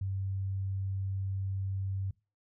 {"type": "tone", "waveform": "sine", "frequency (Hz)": 96.6, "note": "G2", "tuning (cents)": -25, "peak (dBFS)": -31, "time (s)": [0.01, 2.11], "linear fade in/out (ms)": 5, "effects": ["noise-tail reverb RT60 0.3 s tail -23 dB re dry"]}